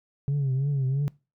sine tone with vibrato, 137 Hz, C#3, 20 cents flat, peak -20 dBFS, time 0.28-1.08 s, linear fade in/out 0 ms, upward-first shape triangle, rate 3 Hz, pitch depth 110 cents each way, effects noise-tail reverb RT60 0.3 s tail -25 dB re dry + tanh soft clip ceiling -21 dBFS

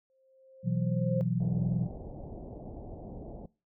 sine tone with exponential growth, 528 Hz, C5, 16 cents sharp, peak -29 dBFS, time 0.1-1.21 s, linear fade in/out 0 ms, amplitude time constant 240 ms
sine chord, B suspended fourth, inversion none, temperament equal, 123.47 / 164.81 / 185 Hz, B2 / E3 / F#3, 0 / 0 / 0 cents, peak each -31 dBFS, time 0.63-1.89 s, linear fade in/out 50 ms
pink low-pass noise, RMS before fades -43 dBFS, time 1.4-3.46 s, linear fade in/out 5 ms, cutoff 750 Hz, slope 48 dB/octave
effects noise-tail reverb RT60 0.3 s tail -21 dB re dry

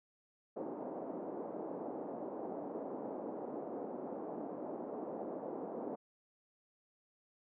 pink band-pass noise, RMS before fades -43 dBFS, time 0.56-5.96 s, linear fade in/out 10 ms, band 250 to 760 Hz, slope 24 dB/octave, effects none

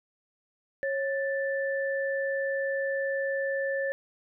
sine tone pair together, 547 / 1760.9 Hz, C#5 / A6, -23 / +1 cents, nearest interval octave + minor sixth, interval 2024 cents, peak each -28 / -32 dBFS, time 0.83-3.92 s, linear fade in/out 0 ms, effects none

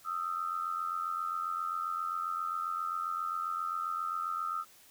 sine tone pair together, 1244.5 / 1332 Hz, D#6 / E6, 0 / +18 cents, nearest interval minor second, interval 118 cents, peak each -35 / -35 dBFS, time 0.04-4.65 s, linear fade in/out 50 ms, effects white hiss -59 dBFS RMS until 4.9 s

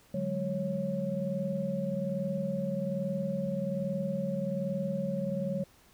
sine tone cluster, 146.3 / 185.1 / 206.3 / 551 Hz, D3 / F#3 / G#3 / C#5, -6 / +1 / -11 / -11 cents, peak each -38 / -34 / -36 / -34 dBFS, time 0.14-5.64 s, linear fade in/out 5 ms, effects pink hiss -61 dBFS RMS until 5.93 s

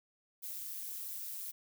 violet noise with amplitude modulation, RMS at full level -39 dBFS, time 0.42-1.52 s, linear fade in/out 20 ms, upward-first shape sine, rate 195 Hz, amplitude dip 80%, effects none

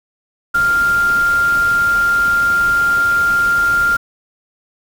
sine tone in noise, 1396.9 Hz, F6, in tune, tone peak -11 dBFS, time 0.54-3.97 s, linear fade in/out 10 ms, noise pink, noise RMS -29 dBFS, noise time 0.54-3.97 s, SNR +15 dB, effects none

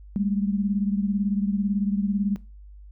sine beating tone pair, 198.1 / 216.1 Hz, G3 / A3, +18 / -31 cents, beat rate 18 Hz, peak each -23 / -27 dBFS, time 0.16-2.36 s, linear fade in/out 0 ms, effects noise-tail reverb RT60 0.3 s tail -20 dB re dry + added 50 Hz sine -42 dBFS peak until 2.91 s

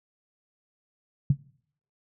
sine tone with exponential decay, 140.3 Hz, C#3, 21 cents sharp, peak -13 dBFS, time 1.3-1.39 s, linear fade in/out 5 ms, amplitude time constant 18 ms, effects noise-tail reverb RT60 0.6 s tail -22 dB re dry

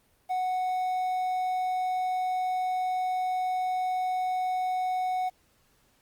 triangle tone with quantisation, 739 Hz, F#5, 2 cents flat, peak -24 dBFS, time 0.29-5.3 s, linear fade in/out 20 ms, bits 9, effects pink hiss -66 dBFS RMS until 6.01 s + Opus 32 kbps

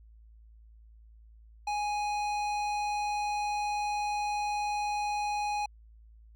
sine tone with hard clipping, 830.6 Hz, G#5, in tune, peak -31 dBFS, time 1.67-5.66 s, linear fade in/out 5 ms, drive 14 dB, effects added 55 Hz sine -52 dBFS peak until 6.35 s

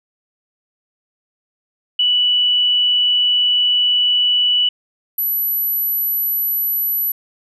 sine tone pair in turn, 2958 / 11832 Hz, F#7 / F#9, -1 / -1 cents, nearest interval 2 octaves, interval 2400 cents, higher second, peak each -12 / -16 dBFS, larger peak first, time 1.99-4.69 / 5.18-7.12 s, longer first, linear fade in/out 5 ms, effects none

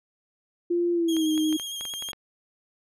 sine tone with pitch glide, 346.8 to 310.8 Hz, F4 to D#4, -12 to -2 cents, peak -21 dBFS, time 0.7-1.57 s, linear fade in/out 10 ms, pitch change -190 cents, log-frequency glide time 0.93-1.28 s
sawtooth tone with vibrato, 3245 Hz, G#7, 41 cents flat, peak -29 dBFS, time 1.08-2.12 s, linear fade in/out 10 ms, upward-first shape square, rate 11 Hz, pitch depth 24 cents each way
clicks, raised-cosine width 0.3 ms, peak -23 dBFS, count 10, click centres 1.167 / 1.378 / 1.527 / 1.598 / 1.81 / 1.853 / 1.938 / 2.024 / 2.088 / 2.132 s
effects resampled to 32000 Hz

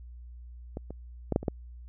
clicks, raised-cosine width 2 ms, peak -22 / -26 / -14 / -10 / -24 / -13 dBFS, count 6, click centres 0.771 / 0.906 / 1.323 / 1.361 / 1.43 / 1.482 s, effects added 60 Hz sine -43 dBFS peak until 1.88 s

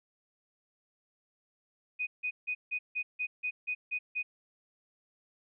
sine tone bursts, 2490 Hz, D#7, 1 cent sharp, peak -30 dBFS, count 10, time 1.99-4.23 s, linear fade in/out 20 ms, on 80 ms, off 160 ms, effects none

